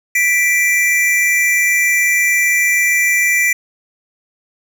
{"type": "tone pair together", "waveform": "square", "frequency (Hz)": [1975.5, 2349], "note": ["B6", "D7"], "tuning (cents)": [0, 0], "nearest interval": "minor third", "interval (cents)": 300, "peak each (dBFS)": -15, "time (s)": [0.15, 3.53], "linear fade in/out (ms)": 5, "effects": []}